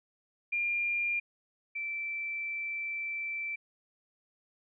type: tone pair in turn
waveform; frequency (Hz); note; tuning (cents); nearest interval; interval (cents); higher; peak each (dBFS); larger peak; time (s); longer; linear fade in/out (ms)
sine; 2400 / 2333; D7 / D7; +37 / -12; unison; 49; first; -28 / -33; first; 0.52-1.2 / 1.75-3.56; second; 10
effects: none